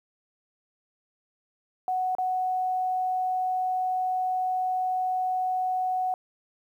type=tone with dropouts; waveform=sine; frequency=741 Hz; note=F#5; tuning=2 cents sharp; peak=-24 dBFS; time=1.88-6.14 s; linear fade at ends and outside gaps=1 ms; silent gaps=2.151-2.184 s; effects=10-bit